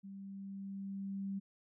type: tone with level ramp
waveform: sine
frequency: 196 Hz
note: G3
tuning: in tune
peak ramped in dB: -46 to -36 dBFS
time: 0.03-1.4 s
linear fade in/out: 20 ms
effects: none